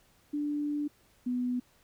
sine tone pair in turn, 293.7 / 247.8 Hz, D4 / B3, 0 / +6 cents, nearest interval minor third, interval 294 cents, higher first, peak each -29 / -28 dBFS, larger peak second, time 0.33-0.88 / 1.26-1.6 s, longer first, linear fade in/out 10 ms, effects pink hiss -65 dBFS RMS until 1.83 s

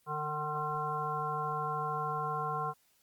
harmonic tone, 151.1 Hz, D3, 50 cents sharp, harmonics 1 / 3 / 5 / 7 / 9, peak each -40 / -41 / -38 / -35 / -40 dBFS, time 0.06-2.74 s, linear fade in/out 50 ms, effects white hiss -70 dBFS RMS until 3.02 s + Opus 24 kbps

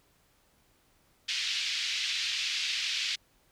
pink band-pass noise, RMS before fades -32 dBFS, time 1.28-3.16 s, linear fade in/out 10 ms, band 2400 to 5100 Hz, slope 24 dB/octave, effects pink hiss -67 dBFS RMS until 3.51 s

